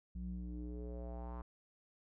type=tone with low-pass filter sweep; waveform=square; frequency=60.3 Hz; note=B1; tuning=41 cents flat; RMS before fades=-44 dBFS; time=0.15-1.42 s; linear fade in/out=5 ms; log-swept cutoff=150 to 1100 Hz; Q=3.4; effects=none